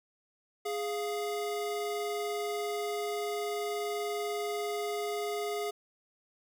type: tone pair together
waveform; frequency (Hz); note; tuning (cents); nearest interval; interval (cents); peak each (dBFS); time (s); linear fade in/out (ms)
square; 415 / 698.5; G#4 / F5; -1 / 0; major sixth; 901; -34 / -38; 0.65-5.71; 10
effects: none